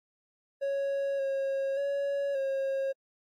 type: tone with pitch steps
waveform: triangle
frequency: 554 / 544 / 561 / 541 Hz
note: C#5 / C#5 / C#5 / C#5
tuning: -1 / -33 / +21 / -42 cents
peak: -26 dBFS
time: 0.61-2.93 s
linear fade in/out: 20 ms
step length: 580 ms
effects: AAC 64 kbps